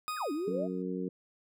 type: tone with exponential decay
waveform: 40% pulse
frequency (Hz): 1244.5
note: D#6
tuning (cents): 0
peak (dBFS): -31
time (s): 0.08-0.82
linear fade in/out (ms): 0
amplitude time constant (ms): 160
type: exponential two-way sweep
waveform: sine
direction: down then up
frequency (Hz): 1922 to 277.2 to 697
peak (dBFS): -31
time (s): 0.16-0.68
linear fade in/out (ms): 50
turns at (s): 0.32
type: harmonic tone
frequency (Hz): 92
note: F#2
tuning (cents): -9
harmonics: 2 / 3 / 4 / 5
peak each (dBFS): -36 / -38 / -39 / -40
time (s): 0.47-1.09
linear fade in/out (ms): 10
effects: none